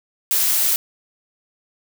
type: noise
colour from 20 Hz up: blue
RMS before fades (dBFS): -18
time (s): 0.31-0.76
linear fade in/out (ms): 0
effects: none